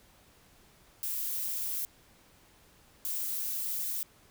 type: noise bursts at uneven times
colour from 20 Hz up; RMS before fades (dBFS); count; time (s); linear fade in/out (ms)
violet; -34; 2; 1.03-1.85 / 3.05-4.03; 0
effects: pink hiss -61 dBFS RMS until 4.3 s